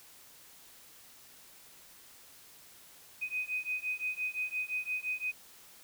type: beating tone pair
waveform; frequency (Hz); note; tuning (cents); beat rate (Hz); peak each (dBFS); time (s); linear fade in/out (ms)
sine; 2500 / 2505.8; D#7 / D#7; +8 / +12; 5.8; -36 / -36; 3.21-5.32; 20
effects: white hiss -56 dBFS RMS until 5.83 s